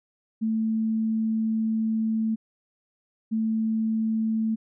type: tone pair in turn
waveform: sine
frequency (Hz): 221.4 / 221.4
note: A3 / A3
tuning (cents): +11 / +11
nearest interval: unison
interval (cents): 0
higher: neither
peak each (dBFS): -22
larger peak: neither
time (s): 0.41-2.36 / 3.31-4.56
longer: first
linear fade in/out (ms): 20
effects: none